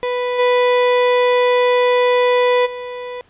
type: tone with level steps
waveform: 35% pulse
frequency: 493.9 Hz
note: B4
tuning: in tune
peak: -16 / -10 / -24 dBFS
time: 0.03-3.21 s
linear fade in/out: 0 ms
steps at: 0.38 / 2.65 s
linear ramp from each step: 20 ms
effects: pink hiss -54 dBFS RMS until 3.29 s + resampled to 8000 Hz